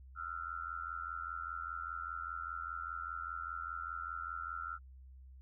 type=tone with amplitude modulation; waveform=sine; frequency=1358 Hz; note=F6; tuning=49 cents flat; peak=-35 dBFS; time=0.15-4.79 s; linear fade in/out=50 ms; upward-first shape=sine; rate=85 Hz; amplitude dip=100%; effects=added 65 Hz sine -52 dBFS peak until 5.41 s